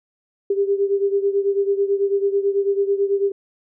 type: beating tone pair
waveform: sine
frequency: 395.9 / 405 Hz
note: G4 / G#4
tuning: +17 / -43 cents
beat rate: 9.1 Hz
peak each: -18 / -22 dBFS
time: 0.5-3.32 s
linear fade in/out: 5 ms
effects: none